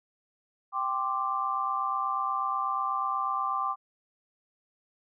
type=chord; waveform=sine; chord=G suspended fourth; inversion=none; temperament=equal; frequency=784 / 1046.5 / 1174.7 Hz; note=G5 / C6 / D6; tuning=0 / 0 / 0 cents; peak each=-34 / -32 / -29 dBFS; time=0.72-3.76 s; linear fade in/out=50 ms; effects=none